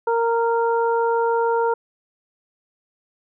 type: harmonic tone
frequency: 463.2 Hz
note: A#4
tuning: 11 cents flat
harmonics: 1 / 2 / 3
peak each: -19 / -21 / -29 dBFS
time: 0.07-1.74 s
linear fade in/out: 5 ms
effects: none